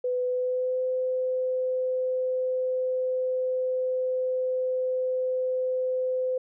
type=tone with pitch glide; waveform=sine; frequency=499.4 to 511.4 Hz; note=B4 to C5; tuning=+19 to -40 cents; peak=-24 dBFS; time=0.04-6.38 s; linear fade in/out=5 ms; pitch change=+41 cents; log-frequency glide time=0.25-0.82 s; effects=none